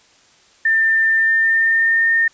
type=tone with pitch glide; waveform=sine; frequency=1793 to 1824.3 Hz; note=A6 to A#6; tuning=+32 to -38 cents; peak=-12 dBFS; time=0.65-2.28 s; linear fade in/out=5 ms; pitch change=+30 cents; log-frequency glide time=1.12-2.09 s; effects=white hiss -52 dBFS RMS until 2.33 s + resampled to 16000 Hz